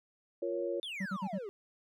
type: chord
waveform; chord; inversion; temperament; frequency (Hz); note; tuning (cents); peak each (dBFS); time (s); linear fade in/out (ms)
sine; Bb minor; second; equal; 349.2 / 466.2 / 554.4; F4 / Bb4 / Db5; 0 / 0 / 0; -36 / -38 / -36; 0.42-0.8; 5
type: exponential sweep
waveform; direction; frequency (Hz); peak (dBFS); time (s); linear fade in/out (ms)
triangle; down; 3661 to 380; -37; 0.83-1.49; 0
type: tone bursts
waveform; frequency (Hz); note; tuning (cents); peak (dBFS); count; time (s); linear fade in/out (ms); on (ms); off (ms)
triangle; 192.3; G3; -33; -31; 4; 1-1.386; 10; 59; 50
effects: none